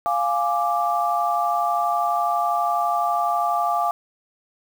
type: chord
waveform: sine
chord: D diminished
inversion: first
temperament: equal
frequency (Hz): 698.5 / 830.6 / 1174.7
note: F5 / Ab5 / D6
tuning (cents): 0 / 0 / 0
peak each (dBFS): -22 / -25 / -23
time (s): 0.06-3.91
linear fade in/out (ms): 0
effects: 7-bit